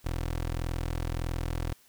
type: tone with ADSR envelope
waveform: 20% pulse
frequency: 41.66 Hz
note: E1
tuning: 19 cents sharp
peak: -23 dBFS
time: 0.04-1.73 s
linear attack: 28 ms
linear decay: 11 ms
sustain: -2 dB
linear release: 4 ms
effects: white hiss -61 dBFS RMS until 1.88 s